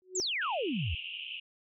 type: tone with exponential growth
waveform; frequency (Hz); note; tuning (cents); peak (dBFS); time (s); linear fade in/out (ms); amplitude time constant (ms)
sine; 370; F#4; 0; -28; 0.02-0.2; 0; 37
type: exponential sweep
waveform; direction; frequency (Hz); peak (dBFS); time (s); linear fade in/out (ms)
sine; down; 7810 to 67.9; -30; 0.15-0.95; 5
type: band-pass noise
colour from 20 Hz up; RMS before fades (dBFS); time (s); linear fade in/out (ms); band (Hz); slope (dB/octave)
white; -41; 0.41-1.4; 10; 2600 to 3000; 96
effects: none